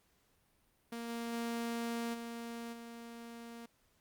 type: tone with level steps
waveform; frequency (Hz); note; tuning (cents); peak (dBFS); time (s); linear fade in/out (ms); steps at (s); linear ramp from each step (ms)
sawtooth; 233.2; A#3; +1; -36 / -34 / -32 / -38 / -43; 0.92-3.66; 5; 1.08 / 1.32 / 2.13 / 2.72; 20
effects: pink hiss -73 dBFS RMS until 4 s + Opus 48 kbps